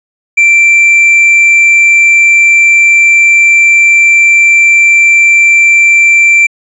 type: tone with tanh clipping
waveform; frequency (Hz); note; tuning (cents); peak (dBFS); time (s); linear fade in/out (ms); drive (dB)
sine; 2349; D7; 0; -3; 0.37-6.47; 10; 3
effects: resampled to 22050 Hz